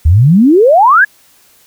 sine exponential sweep, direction up, 72.1 to 1735 Hz, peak -3 dBFS, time 0.05-1.05 s, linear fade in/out 10 ms, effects white hiss -47 dBFS RMS until 1.66 s

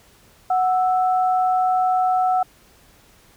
sine tone pair together, 740 / 1318.5 Hz, F#5 / E6, 0 / 0 cents, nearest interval minor seventh, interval 1000 cents, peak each -16 / -27 dBFS, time 0.5-2.43 s, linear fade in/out 5 ms, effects pink hiss -53 dBFS RMS until 3.36 s

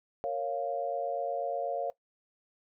sine chord, Bb minor, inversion none, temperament equal, 466.2 / 554.4 / 698.5 Hz, Bb4 / Db5 / F5, 0 / 0 / 0 cents, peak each -37 / -33 / -34 dBFS, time 0.24-1.9 s, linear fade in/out 0 ms, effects noise-tail reverb RT60 0.1 s tail -19 dB re dry

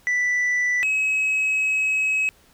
sine tone pair in turn, 1975.5 / 2560 Hz, B6 / D#7, 0 / +49 cents, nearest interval major third, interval 449 cents, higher second, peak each -16 dBFS, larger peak neither, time 0.07-0.83 / 0.83-2.29 s, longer second, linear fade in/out 0 ms, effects tanh soft clip ceiling -18 dBFS + pink hiss -56 dBFS RMS until 2.53 s

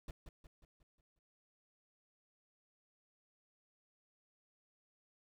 brown noise with echo, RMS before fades -45 dBFS, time 0.08-0.11 s, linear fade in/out 2 ms, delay 180 ms, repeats 6, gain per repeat -6 dB, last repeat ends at 1.19 s, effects none

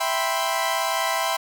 sawtooth chord, C major seventh, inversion first, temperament equal, 659.3 / 784 / 987.8 / 1046.5 Hz, E5 / G5 / B5 / C6, 0 / 0 / 0 / 0 cents, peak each -23 / -24 / -24 / -24 dBFS, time 0-1.37 s, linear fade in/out 10 ms, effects none

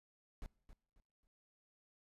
brown noise with echo, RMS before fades -45 dBFS, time 0.42-0.46 s, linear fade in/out 0 ms, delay 270 ms, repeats 3, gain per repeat -11 dB, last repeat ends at 1.27 s, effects noise-tail reverb RT60 0.7 s tail -23 dB re dry + resampled to 32000 Hz

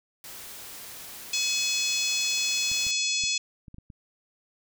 white noise, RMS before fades -42 dBFS, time 0.24-2.91 s, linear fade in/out 2 ms
harmonic tone, 850 Hz, G#5, 40 cents sharp, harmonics 3 / 4 / 5 / 6 / 7 / 8 / 9, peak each -30 / -31 / -32 / -33 / -33 / -34 / -35 dBFS, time 1.33-3.38 s, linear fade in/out 5 ms
clicks, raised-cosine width 5 ms, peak -32 dBFS, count 7, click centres 2.716 / 2.867 / 3.238 / 3.682 / 3.744 / 3.784 / 3.902 s
effects none

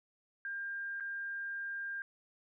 sine tone with dropouts, 1600 Hz, G6, 35 cents sharp, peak -37 dBFS, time 0.45-2.02 s, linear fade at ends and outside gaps 1 ms, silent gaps 1-1.006 s, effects none

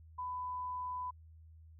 sine tone, 999 Hz, B5, 20 cents sharp, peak -37 dBFS, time 0.18-1.11 s, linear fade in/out 10 ms, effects added 80 Hz sine -54 dBFS peak until 1.79 s

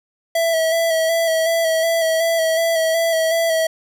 square tone with vibrato, 655 Hz, E5, 11 cents flat, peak -16 dBFS, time 0.35-3.67 s, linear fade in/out 5 ms, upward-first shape square, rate 2.7 Hz, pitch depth 24 cents each way, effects none

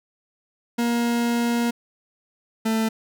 40% pulse tone pair in turn, 236.3 / 222.1 Hz, A#3 / A3, +24 / +16 cents, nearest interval minor second, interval 108 cents, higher first, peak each -19 dBFS, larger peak neither, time 0.78-1.71 / 2.65-2.89 s, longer first, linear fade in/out 10 ms, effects none

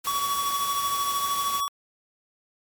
white noise, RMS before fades -34 dBFS, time 0.04-1.61 s, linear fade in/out 10 ms
square tone with tremolo, 1130 Hz, C#6, 33 cents sharp, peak -23 dBFS, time 0.07-1.68 s, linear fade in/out 0 ms, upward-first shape triangle, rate 13 Hz, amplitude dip 50%
effects MP3 96 kbps

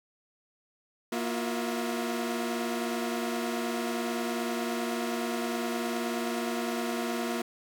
sawtooth tone cluster, 236 / 339.4 / 358.8 / 655 Hz, A#3 / F4 / F4 / E5, +22 / -49 / +47 / -11 cents, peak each -28 / -37 / -31 / -35 dBFS, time 1.12-7.42 s, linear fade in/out 5 ms, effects none

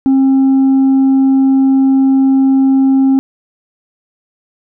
triangle tone with tanh clipping, 268 Hz, C4, 42 cents sharp, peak -7 dBFS, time 0.06-3.19 s, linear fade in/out 0 ms, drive 7 dB, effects none

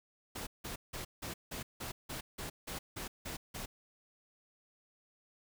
pink noise bursts, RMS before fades -42 dBFS, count 12, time 0.35-3.66 s, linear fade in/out 10 ms, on 120 ms, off 170 ms, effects none

